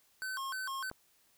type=tone with vibrato; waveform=square; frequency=1281 Hz; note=E6; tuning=50 cents flat; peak=-37 dBFS; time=0.22-0.9 s; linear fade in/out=0 ms; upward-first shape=square; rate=3.3 Hz; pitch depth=300 cents each way
type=click; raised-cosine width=1 ms; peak=-31 dBFS; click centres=0.914 s
effects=white hiss -69 dBFS RMS until 1.37 s